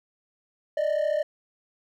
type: tone pair together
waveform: triangle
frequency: 588.1 / 622.3 Hz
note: D5 / D#5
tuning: +2 / 0 cents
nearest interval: minor second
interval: 98 cents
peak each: -22 dBFS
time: 0.77-1.23 s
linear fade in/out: 5 ms
effects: tanh soft clip ceiling -18 dBFS